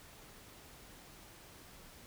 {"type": "silence", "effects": ["pink hiss -56 dBFS RMS until 2.06 s"]}